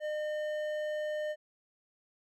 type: tone with hard clipping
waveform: triangle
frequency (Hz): 607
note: D#5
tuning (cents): -43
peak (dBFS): -34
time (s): 0-1.36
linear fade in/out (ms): 50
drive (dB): 12
effects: none